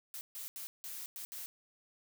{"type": "noise bursts at uneven times", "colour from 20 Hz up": "blue", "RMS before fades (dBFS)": -44, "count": 6, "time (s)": [[0.14, 0.21], [0.35, 0.48], [0.56, 0.67], [0.84, 1.06], [1.16, 1.25], [1.32, 1.46]], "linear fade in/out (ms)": 0, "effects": []}